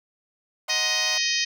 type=chord; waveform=sawtooth; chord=C half-diminished seventh; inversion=first; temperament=equal; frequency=622.3 / 740 / 932.3 / 1046.5 Hz; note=Eb5 / Gb5 / Bb5 / C6; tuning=0 / 0 / 0 / 0 cents; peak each=-33 / -34 / -38 / -35 dBFS; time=0.68-1.18 s; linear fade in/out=5 ms
type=harmonic tone; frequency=626 Hz; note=D#5; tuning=10 cents sharp; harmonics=3 / 4 / 5 / 6 / 7 / 8 / 9 / 10; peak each=-29 / -29 / -30 / -32 / -30 / -28 / -32 / -32 dBFS; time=0.69-1.45 s; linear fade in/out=10 ms
effects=none